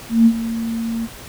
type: tone with ADSR envelope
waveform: sine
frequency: 228.5 Hz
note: A#3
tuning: 34 cents flat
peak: -6 dBFS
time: 0.09-1.08 s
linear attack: 170 ms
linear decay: 65 ms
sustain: -14 dB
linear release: 38 ms
effects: pink hiss -37 dBFS RMS until 1.28 s